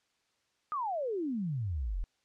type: exponential sweep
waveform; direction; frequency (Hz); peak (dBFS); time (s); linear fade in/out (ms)
sine; down; 1265 to 36.71; -31; 0.72-2.04; 0
effects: white hiss -75 dBFS RMS until 2.24 s + low-pass 6000 Hz 12 dB/octave